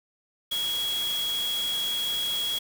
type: tone in noise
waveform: sine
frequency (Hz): 3322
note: G#7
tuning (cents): 0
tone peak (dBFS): -26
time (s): 0.51-2.59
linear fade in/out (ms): 10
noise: white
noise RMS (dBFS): -36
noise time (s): 0.51-2.59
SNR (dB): +7
effects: none